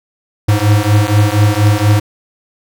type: beating tone pair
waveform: square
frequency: 102.5 / 106.7 Hz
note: G#2 / G#2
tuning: -22 / +47 cents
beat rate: 4.2 Hz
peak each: -12 dBFS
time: 0.48-2 s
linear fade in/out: 10 ms
effects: none